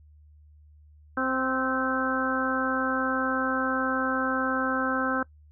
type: harmonic tone with a mistuned harmonic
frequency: 261.6 Hz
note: C4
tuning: in tune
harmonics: 1 / 2 / 3 / 4 / 5 / 6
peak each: -29 / -32 / -36 / -34 / -30 / -30 dBFS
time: 1.17-5.23 s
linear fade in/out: 5 ms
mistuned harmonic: 6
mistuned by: -28 cents
effects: noise-tail reverb RT60 0.1 s tail -22 dB re dry + added 75 Hz sine -51 dBFS peak until 5.51 s